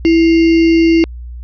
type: tone with sample-and-hold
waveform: sine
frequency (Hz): 329.6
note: E4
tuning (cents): 0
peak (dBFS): -6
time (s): 0.05-1.04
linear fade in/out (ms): 0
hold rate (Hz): 2450
effects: added 60 Hz sine -25 dBFS peak until 1.43 s + resampled to 11025 Hz